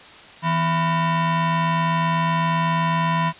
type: ring-modulated tone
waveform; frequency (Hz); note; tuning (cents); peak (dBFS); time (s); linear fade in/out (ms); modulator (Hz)
45% pulse; 415.3; G#4; 0; -15; 0.42-3.33; 50; 579
effects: white hiss -43 dBFS RMS until 3.39 s + resampled to 8000 Hz